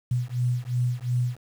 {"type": "beating tone pair", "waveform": "sine", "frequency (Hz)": [121.8, 124.6], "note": ["B2", "B2"], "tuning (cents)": [-24, 16], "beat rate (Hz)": 2.8, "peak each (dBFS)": -26, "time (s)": [0.11, 1.37], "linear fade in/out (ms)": 5, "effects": ["8-bit"]}